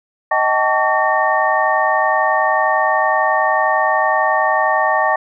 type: tone cluster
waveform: sine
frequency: 626 / 768 / 879 / 1132 / 1829 Hz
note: D#5 / G5 / A5 / C#6 / A#6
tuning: +10 / -36 / -2 / +36 / -33 cents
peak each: -19 dBFS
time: 0.31-5.16 s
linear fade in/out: 5 ms
effects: none